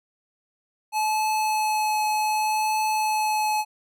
square tone with vibrato, 859 Hz, A5, 42 cents flat, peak -22 dBFS, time 0.92-3.65 s, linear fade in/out 50 ms, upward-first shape triangle, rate 0.66 Hz, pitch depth 11 cents each way, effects none

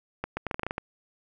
clicks, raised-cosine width 0.5 ms, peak -15 dBFS, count 10, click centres 0.24 / 0.37 / 0.467 / 0.512 / 0.544 / 0.595 / 0.633 / 0.666 / 0.709 / 0.781 s, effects none

